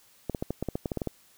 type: clicks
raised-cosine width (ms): 2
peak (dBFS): -16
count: 12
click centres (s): 0.297 / 0.348 / 0.425 / 0.506 / 0.626 / 0.687 / 0.755 / 0.858 / 0.918 / 0.973 / 1.018 / 1.073
effects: white hiss -60 dBFS RMS until 1.37 s